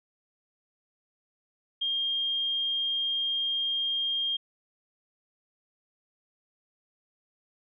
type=tone; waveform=sine; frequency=3216 Hz; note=G7; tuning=44 cents sharp; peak=-26 dBFS; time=1.81-4.37 s; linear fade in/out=10 ms; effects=none